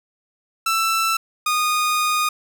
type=tone pair in turn; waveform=sawtooth; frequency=1330 / 1231.4 Hz; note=E6 / D#6; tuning=+15 / -18 cents; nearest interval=minor second; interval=133 cents; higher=first; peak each=-14 dBFS; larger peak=neither; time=0.66-1.17 / 1.46-2.29 s; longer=second; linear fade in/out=5 ms; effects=none